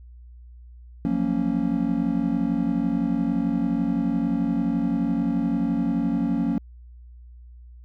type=chord; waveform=triangle; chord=Gb major seventh; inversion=third; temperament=just; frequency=173.43 / 185 / 231.2 / 277.5 Hz; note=F3 / Gb3 / Bb3 / Db4; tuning=-12 / 0 / -14 / +2 cents; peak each=-27 / -27 / -23 / -23 dBFS; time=1.05-6.58 s; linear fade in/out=0 ms; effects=added 60 Hz sine -42 dBFS peak until 7.84 s